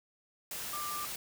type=tone in noise; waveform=sine; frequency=1187 Hz; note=D6; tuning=18 cents sharp; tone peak=-37 dBFS; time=0.73-1.05 s; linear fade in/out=2 ms; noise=white; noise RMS=-40 dBFS; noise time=0.51-1.16 s; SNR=0 dB; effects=none